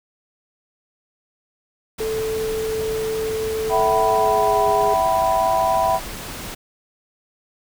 pink noise, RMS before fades -32 dBFS, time 1.98-6.55 s, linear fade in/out 10 ms
sine tone with pitch glide, 440 to 415.8 Hz, A4 to G#4, 0 to +2 cents, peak -21 dBFS, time 2-4.94 s, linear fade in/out 5 ms, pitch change -98 cents, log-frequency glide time 4.06-4.62 s
sine chord, E minor, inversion none, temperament equal with one note detuned, 659.3 / 763.9 / 987.8 Hz, E5 / G5 / B5, 0 / -45 / 0 cents, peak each -20 dBFS, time 3.69-6 s, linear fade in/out 50 ms
effects none

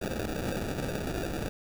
white noise with sample-and-hold, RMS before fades -33 dBFS, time 0.01-1.49 s, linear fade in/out 10 ms, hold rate 1050 Hz, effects none

